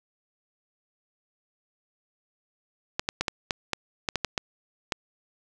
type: clicks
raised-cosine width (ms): 0.2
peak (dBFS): -8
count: 11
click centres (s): 2.995 / 3.089 / 3.21 / 3.282 / 3.508 / 3.733 / 4.088 / 4.157 / 4.247 / 4.378 / 4.922
effects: none